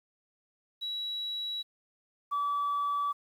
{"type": "tone pair in turn", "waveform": "sine", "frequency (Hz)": [3900, 1150.1], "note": ["B7", "D6"], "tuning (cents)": [-23, -37], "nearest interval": "octave + major sixth", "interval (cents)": 2114, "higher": "first", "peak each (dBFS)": [-32, -26], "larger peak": "second", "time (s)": [[0.81, 1.63], [2.31, 3.13]], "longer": "neither", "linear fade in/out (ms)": 20, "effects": ["tanh soft clip ceiling -25 dBFS", "10-bit"]}